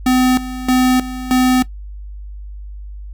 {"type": "tone with tremolo", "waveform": "square", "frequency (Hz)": 254.7, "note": "C4", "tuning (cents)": -46, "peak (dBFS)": -11, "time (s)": [0.06, 1.63], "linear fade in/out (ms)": 5, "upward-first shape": "square", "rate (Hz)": 1.6, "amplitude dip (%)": 80, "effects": ["noise-tail reverb RT60 0.1 s tail -18 dB re dry", "added 50 Hz sine -28 dBFS peak until 3.13 s"]}